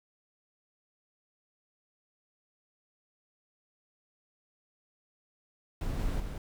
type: noise with echo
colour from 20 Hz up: brown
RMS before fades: -33 dBFS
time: 5.81-6.2 s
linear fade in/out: 2 ms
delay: 180 ms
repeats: 1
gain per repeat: -4 dB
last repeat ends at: 6.38 s
effects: none